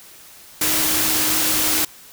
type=tone in noise; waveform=sine; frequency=311.1 Hz; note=D#4; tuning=in tune; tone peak=-29 dBFS; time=0.61-1.85 s; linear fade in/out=5 ms; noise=white; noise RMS=-19 dBFS; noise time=0.61-1.85 s; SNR=-13 dB; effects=white hiss -44 dBFS RMS until 2.12 s